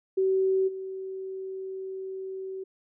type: tone with level steps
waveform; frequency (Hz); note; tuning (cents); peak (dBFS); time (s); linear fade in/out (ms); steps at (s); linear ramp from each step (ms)
sine; 381; G4; -49; -21 / -33; 0.17-2.64; 10; 0.67; 20
effects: none